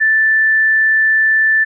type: tone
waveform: sine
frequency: 1762 Hz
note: A6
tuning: 2 cents sharp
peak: -9 dBFS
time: 0-1.65 s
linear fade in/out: 20 ms
effects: none